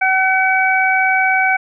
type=harmonic tone; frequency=758 Hz; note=F#5; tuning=42 cents sharp; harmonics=1 / 2 / 3; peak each=-16 / -16 / -16 dBFS; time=0.01-1.57 s; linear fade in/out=10 ms; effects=none